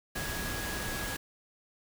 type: tone in noise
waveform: sine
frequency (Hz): 1661.2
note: G#6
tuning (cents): 0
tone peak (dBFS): -40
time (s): 0.15-1.17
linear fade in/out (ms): 10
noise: pink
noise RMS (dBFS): -36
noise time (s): 0.15-1.17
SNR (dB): -7
effects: none